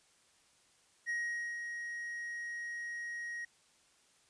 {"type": "tone with ADSR envelope", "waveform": "triangle", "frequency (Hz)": 1887, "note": "A#6", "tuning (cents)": 21, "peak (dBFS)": -31, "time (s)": [1.06, 3.45], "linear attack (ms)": 34, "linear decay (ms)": 480, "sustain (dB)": -6, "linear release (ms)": 5, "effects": ["white hiss -68 dBFS RMS until 4.29 s", "resampled to 22050 Hz"]}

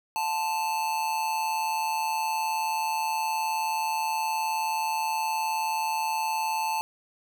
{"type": "tone with amplitude modulation", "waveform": "square", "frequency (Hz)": 880, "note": "A5", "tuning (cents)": 0, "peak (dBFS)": -24, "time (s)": [0.16, 6.81], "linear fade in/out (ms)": 0, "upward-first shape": "sine", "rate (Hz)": 159, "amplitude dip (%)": 55, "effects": []}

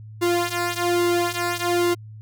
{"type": "tone with flanger", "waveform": "sawtooth", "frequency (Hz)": 349.2, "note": "F4", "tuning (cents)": 0, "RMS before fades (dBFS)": -22, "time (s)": [0.21, 1.95], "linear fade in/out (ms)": 20, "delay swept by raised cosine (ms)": [1.6, 3.2], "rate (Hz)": 1.2, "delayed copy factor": -0.85, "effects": ["added 108 Hz sine -37 dBFS peak until 2.21 s"]}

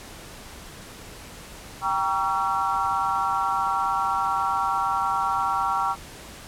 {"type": "chord", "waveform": "sine", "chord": "G diminished seventh", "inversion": "none", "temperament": "just", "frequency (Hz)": [784, 940.8, 1128.9, 1354.7], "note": ["G5", "Bb5", "Db6", "Fb6"], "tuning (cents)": [0, 16, 31, 47], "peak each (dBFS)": -27, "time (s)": [1.81, 5.96], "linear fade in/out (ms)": 50, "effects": ["pink hiss -42 dBFS RMS until 6.47 s", "low-pass 12000 Hz 12 dB/octave"]}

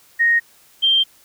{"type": "tone pair in turn", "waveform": "sine", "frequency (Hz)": [1864.7, 3161], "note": ["A#6", "G7"], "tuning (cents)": [0, 14], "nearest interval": "major sixth", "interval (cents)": 914, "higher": "second", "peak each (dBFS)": -12, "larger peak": "neither", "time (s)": [[0.19, 0.4], [0.82, 1.04]], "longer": "second", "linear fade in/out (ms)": 20, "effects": ["white hiss -52 dBFS RMS until 1.24 s"]}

